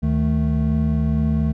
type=tone cluster; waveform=triangle; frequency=73.9 / 155.4 / 219.7 Hz; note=D2 / D#3 / A3; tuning=+11 / -2 / -2 cents; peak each=-19 dBFS; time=0.02-1.53 s; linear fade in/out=20 ms; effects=none